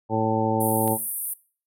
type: harmonic tone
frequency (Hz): 110.6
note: A2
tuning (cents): +9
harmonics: 1 / 2 / 3 / 4 / 5 / 7 / 8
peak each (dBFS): -28 / -28 / -28 / -28 / -28 / -28 / -28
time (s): 0.09-0.98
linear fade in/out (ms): 50
type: band-pass noise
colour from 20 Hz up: pink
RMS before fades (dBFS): -30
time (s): 0.6-1.34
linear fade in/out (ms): 10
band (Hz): 9100 to 15000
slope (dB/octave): 96
type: click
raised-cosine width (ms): 0.2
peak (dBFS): -24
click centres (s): 0.878
effects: noise-tail reverb RT60 0.4 s tail -20 dB re dry